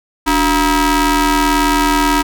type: ring-modulated tone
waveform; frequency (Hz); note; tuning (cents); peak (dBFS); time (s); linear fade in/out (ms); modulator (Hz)
sawtooth; 329.6; E4; 0; -4; 0.26-2.23; 20; 620
effects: none